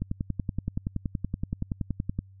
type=click train; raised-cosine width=5 ms; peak=-16 dBFS; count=24; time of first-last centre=0.02-2.19 s; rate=10.6 Hz; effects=added 96 Hz sine -49 dBFS peak until 2.4 s